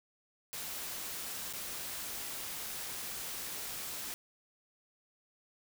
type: noise with dropouts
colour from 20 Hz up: white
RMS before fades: -41 dBFS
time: 0.53-4.14 s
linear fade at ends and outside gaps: 0 ms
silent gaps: 1.527-1.535 s
effects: none